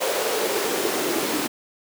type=noise with high-pass filter sweep; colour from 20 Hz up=pink; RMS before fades=-24 dBFS; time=0-1.48 s; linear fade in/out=20 ms; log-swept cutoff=510 to 290 Hz; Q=3.5; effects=none